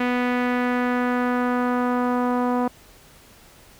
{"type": "tone with low-pass filter sweep", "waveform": "sawtooth", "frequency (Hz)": 246.9, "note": "B3", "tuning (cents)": 0, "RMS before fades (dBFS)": -22, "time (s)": [0, 2.68], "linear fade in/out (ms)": 5, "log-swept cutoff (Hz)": [2300, 1000], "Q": 1.8, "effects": ["pink hiss -50 dBFS RMS until 3.79 s"]}